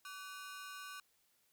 sawtooth ring-modulated tone, 1328 Hz, E6, 12 cents sharp, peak -40 dBFS, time 0.05-1 s, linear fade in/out 2 ms, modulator 177 Hz, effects white hiss -75 dBFS RMS until 1.52 s

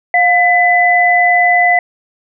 sine tone pair together, 708.2 / 2003 Hz, F5 / B6, +24 / +24 cents, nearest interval octave + tritone, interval 1800 cents, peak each -10 dBFS, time 0.14-1.79 s, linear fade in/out 2 ms, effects none

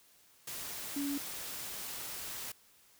sine tone in noise, 283 Hz, C#4, 36 cents sharp, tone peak -33 dBFS, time 0.96-1.18 s, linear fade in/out 5 ms, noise white, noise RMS -42 dBFS, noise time 0.47-2.52 s, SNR +6 dB, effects white hiss -64 dBFS RMS until 2.99 s

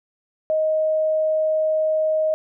sine tone, 626 Hz, D#5, 10 cents sharp, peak -17 dBFS, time 0.5-2.34 s, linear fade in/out 0 ms, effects none

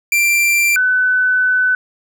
45% pulse / sine tone pair in turn, 2361 / 1504.4 Hz, D7 / F#6, +9 / +28 cents, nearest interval minor sixth, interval 781 cents, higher first, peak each -11 dBFS, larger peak neither, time 0.12-0.76 / 0.76-1.75 s, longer second, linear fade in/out 2 ms, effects none

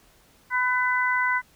harmonic tone, 501 Hz, B4, 25 cents sharp, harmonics 2 / 3 / 4, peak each -25 / -25 / -25 dBFS, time 0.5-1.42 s, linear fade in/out 50 ms, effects pink hiss -58 dBFS RMS until 1.55 s

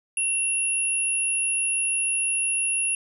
sine tone pair together, 2730 / 10307 Hz, F7 / E9, -40 / -40 cents, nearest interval octave + major seventh, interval 2300 cents, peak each -27 / -23 dBFS, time 0.17-2.95 s, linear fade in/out 2 ms, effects none

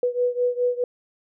sine beating tone pair, 490 / 494.8 Hz, B4 / B4, -14 / +3 cents, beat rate 4.8 Hz, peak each -22 / -24 dBFS, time 0.03-0.84 s, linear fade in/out 2 ms, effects none

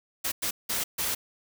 white noise bursts at uneven times, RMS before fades -29 dBFS, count 4, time 0.24-0.32 / 0.42-0.51 / 0.69-0.84 / 0.98-1.15 s, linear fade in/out 10 ms, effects none

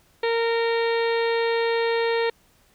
harmonic tone with a mistuned harmonic, 461.4 Hz, A#4, 18 cents flat, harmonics 1 / 2 / 3 / 4 / 5 / 6 / 7 / 8 / 9, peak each -21 / -29 / -37 / -31 / -34 / -39 / -41 / -38 / -39 dBFS, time 0.23-2.3 s, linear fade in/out 5 ms, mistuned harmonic 9, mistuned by +30 cents, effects pink hiss -60 dBFS RMS until 2.74 s

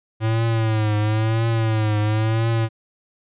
square tone with vibrato, 110 Hz, A2, in tune, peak -18 dBFS, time 0.2-2.69 s, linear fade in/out 50 ms, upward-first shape triangle, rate 0.98 Hz, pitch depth 83 cents each way, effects resampled to 8000 Hz

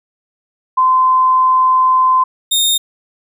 sine / sawtooth tone pair in turn, 1031 / 3674 Hz, C6 / A#7, -26 / -26 cents, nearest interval octave + minor seventh, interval 2200 cents, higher second, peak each -8 dBFS, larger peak neither, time 0.77-2.24 / 2.51-2.78 s, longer first, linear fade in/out 10 ms, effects none

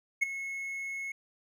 triangle tone with ADSR envelope, 2182 Hz, C#7, 28 cents flat, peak -19 dBFS, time 0.21-1.12 s, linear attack 19 ms, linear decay 11 ms, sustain -14 dB, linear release 5 ms, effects none

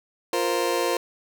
30% pulse chord, F suspended fourth, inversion none, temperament just, 349.2 / 465.6 / 523.8 Hz, F4 / Bb4 / C5, 0 / -2 / +2 cents, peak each -24 dBFS, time 0.33-0.97 s, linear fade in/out 2 ms, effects none

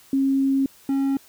sine / triangle tone pair in turn, 271 / 273.2 Hz, C#4 / C#4, -39 / -25 cents, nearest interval unison, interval 14 cents, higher second, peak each -17 dBFS, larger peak neither, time 0.13-0.66 / 0.89-1.17 s, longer first, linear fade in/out 2 ms, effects white hiss -52 dBFS RMS until 1.28 s

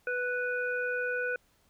harmonic tone, 493.9 Hz, B4, in tune, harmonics 1 / 3 / 5, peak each -33 / -31 / -42 dBFS, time 0.07-1.36 s, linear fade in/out 2 ms, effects pink hiss -68 dBFS RMS until 1.69 s

